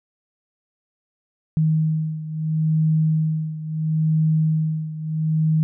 sine beating tone pair, 157.1 / 157.84 Hz, D#3 / D#3, +17 / +25 cents, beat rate 0.74 Hz, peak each -19 / -23 dBFS, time 1.57-5.63 s, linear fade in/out 0 ms, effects none

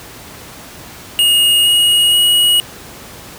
square tone with pitch steps, 2860 / 2882 / 2903 Hz, F7 / F#7 / F#7, +41 / -46 / -34 cents, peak -9 dBFS, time 1.19-2.6 s, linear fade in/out 0 ms, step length 470 ms, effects pink hiss -34 dBFS RMS until 3.38 s + high-pass 60 Hz 12 dB/octave

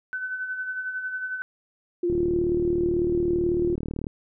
sine tone with tremolo, 1512 Hz, F#6, 37 cents sharp, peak -26 dBFS, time 0.13-1.42 s, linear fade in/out 0 ms, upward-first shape sine, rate 11 Hz, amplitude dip 50%
sine tone with vibrato, 349.2 Hz, F4, in tune, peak -21 dBFS, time 2.03-3.75 s, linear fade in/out 5 ms, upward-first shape sine, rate 19 Hz, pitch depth 31 cents each way
click train, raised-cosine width 3 ms, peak -18 dBFS, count 76, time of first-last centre 2.1-4.069 s, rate 38.1 Hz
effects none

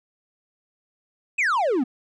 triangle exponential sweep, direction down, 2654 to 233.1 Hz, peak -17 dBFS, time 1.38-1.84 s, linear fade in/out 10 ms, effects resampled to 22050 Hz

